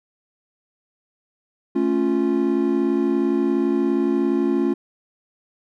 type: chord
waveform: triangle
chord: A augmented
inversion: none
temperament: equal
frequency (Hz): 220 / 277.2 / 349.2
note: A3 / C#4 / E#4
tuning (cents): 0 / 0 / 0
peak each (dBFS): -22 / -19 / -19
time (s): 1.75-4.74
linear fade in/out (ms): 10
effects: none